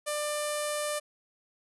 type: tone with low-pass filter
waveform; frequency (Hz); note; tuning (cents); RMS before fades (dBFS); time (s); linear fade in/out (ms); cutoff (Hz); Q
sawtooth; 595; D5; +22; -32; 0.06-1; 20; 9900; 3.6
effects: none